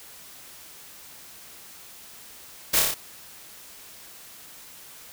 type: noise with echo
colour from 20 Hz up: white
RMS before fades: -21 dBFS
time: 2.73-2.8 s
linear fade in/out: 10 ms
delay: 29 ms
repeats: 5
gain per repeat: -2 dB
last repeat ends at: 2.945 s
effects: white hiss -46 dBFS RMS until 5.12 s